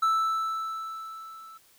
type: tone with level ramp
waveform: triangle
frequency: 1318.5 Hz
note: E6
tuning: in tune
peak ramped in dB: -18 to -43 dBFS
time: 0.02-1.58 s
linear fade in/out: 10 ms
effects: white hiss -60 dBFS RMS until 1.78 s